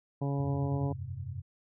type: harmonic tone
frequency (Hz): 140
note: C#3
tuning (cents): +18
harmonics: 1 / 2 / 3 / 4 / 5 / 6 / 7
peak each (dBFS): -30 / -36 / -40 / -42 / -44 / -46 / -47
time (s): 0.21-0.93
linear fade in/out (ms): 10
type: chord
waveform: sine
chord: F suspended second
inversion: none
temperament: just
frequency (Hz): 87.31 / 98.22 / 130.96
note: F2 / G2 / C3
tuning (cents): 0 / +4 / +2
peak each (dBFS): -42 / -40 / -40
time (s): 0.38-1.42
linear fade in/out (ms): 20
effects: none